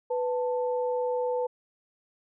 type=tone pair together; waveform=sine; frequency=496.2 / 884.1 Hz; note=B4 / A5; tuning=+8 / +8 cents; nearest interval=minor seventh; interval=1000 cents; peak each=-26 / -33 dBFS; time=0.1-1.47 s; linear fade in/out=10 ms; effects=none